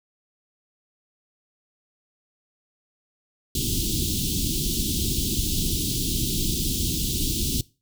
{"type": "band-stop noise", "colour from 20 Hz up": "pink", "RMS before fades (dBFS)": -25, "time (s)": [3.55, 7.61], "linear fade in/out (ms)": 2, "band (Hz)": [360, 3100], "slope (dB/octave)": 48, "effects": ["noise-tail reverb RT60 0.3 s tail -21 dB re dry"]}